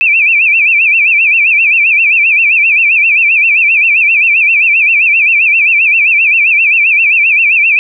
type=tone with vibrato; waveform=sine; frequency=2509 Hz; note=D#7; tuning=14 cents sharp; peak=-5 dBFS; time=0.01-7.79 s; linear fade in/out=0 ms; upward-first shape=sine; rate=7.6 Hz; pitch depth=150 cents each way; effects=none